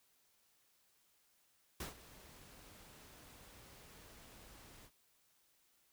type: noise with ADSR envelope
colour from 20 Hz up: pink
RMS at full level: -43 dBFS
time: 1.8-4.91 s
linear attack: 4 ms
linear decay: 130 ms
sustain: -16 dB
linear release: 64 ms
effects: white hiss -74 dBFS RMS until 5.92 s